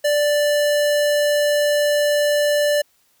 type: tone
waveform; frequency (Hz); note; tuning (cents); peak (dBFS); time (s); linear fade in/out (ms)
square; 587.3; D5; 0; -16; 0.04-2.82; 10
effects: white hiss -61 dBFS RMS until 3.2 s